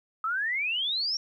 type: exponential sweep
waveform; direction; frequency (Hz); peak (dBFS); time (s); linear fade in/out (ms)
sine; up; 1263 to 5620; -26; 0.24-1.17; 2
effects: 11-bit